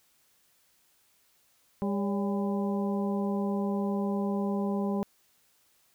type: harmonic tone with a mistuned harmonic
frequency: 200.9 Hz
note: G3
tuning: 43 cents sharp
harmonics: 1 / 2 / 3 / 4 / 5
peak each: -28 / -34 / -38 / -40 / -42 dBFS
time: 1.82-5.03 s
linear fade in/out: 0 ms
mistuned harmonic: 3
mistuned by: -86 cents
effects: white hiss -67 dBFS RMS until 5.94 s